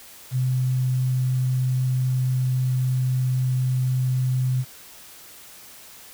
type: tone with quantisation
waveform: sine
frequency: 128.3 Hz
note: C3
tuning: 34 cents flat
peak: -19 dBFS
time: 0.31-4.65 s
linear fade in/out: 50 ms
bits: 8
effects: white hiss -45 dBFS RMS until 6.13 s